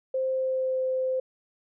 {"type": "tone with pitch glide", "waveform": "sine", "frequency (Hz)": [523.3, 518.2], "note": ["C5", "C5"], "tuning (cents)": [0, -17], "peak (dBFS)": -24, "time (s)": [0.14, 1.2], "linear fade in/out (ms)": 5, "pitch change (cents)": -17, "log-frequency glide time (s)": [0.31, 0.83], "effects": []}